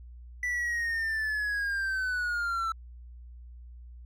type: linear sweep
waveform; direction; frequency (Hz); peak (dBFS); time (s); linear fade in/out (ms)
triangle; down; 1979 to 1322; -26; 0.43-2.72; 2
effects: added 60 Hz sine -44 dBFS peak until 4.05 s